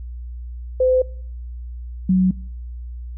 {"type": "tone pair in turn", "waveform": "sine", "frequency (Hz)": [512, 185.79], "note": ["C5", "F#3"], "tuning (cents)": [-38, 7], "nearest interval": "octave + tritone", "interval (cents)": 1755, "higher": "first", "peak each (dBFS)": [-13, -12], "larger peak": "second", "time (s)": [[0.8, 1.02], [2.09, 2.31]], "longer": "neither", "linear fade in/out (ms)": 5, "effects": ["noise-tail reverb RT60 0.6 s tail -24 dB re dry", "added 60 Hz sine -29 dBFS peak until 3.17 s"]}